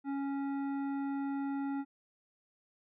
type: tone with hard clipping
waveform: sine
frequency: 277.2 Hz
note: C#4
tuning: in tune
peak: -35 dBFS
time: 0.04-1.85 s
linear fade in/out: 50 ms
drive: 11 dB
effects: resampled to 8000 Hz